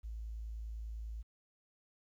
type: tone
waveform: sine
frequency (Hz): 55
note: A1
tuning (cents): 0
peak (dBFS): -40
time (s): 0.03-1.23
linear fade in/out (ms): 20
effects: 12-bit